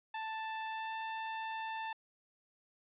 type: tone with pitch glide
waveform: sawtooth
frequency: 882 to 888.1 Hz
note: A5 to A5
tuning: +4 to +16 cents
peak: -34 dBFS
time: 0.14-1.93 s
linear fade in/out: 5 ms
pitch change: +12 cents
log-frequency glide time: 0.68-0.95 s
effects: resampled to 8000 Hz